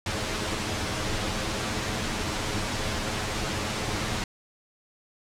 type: noise with comb filter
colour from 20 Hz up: pink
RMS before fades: -29 dBFS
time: 0.06-4.24 s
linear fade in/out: 2 ms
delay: 9.4 ms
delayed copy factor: +0.6
effects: low-pass 7000 Hz 12 dB/octave